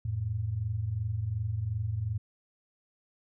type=tone pair together; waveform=sine; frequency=87.55 / 110.3 Hz; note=F2 / A2; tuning=+5 / +5 cents; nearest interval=major third; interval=400 cents; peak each=-35 / -30 dBFS; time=0.05-2.18 s; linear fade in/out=5 ms; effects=none